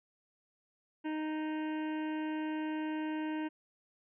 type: harmonic tone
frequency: 310 Hz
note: D#4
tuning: 6 cents flat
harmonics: 1 / 2 / 3 / 5 / 6 / 7 / 8 / 9 / 10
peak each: -34 / -48 / -44 / -49 / -52 / -57 / -56 / -54 / -62 dBFS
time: 1.04-3.49 s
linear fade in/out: 20 ms
effects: none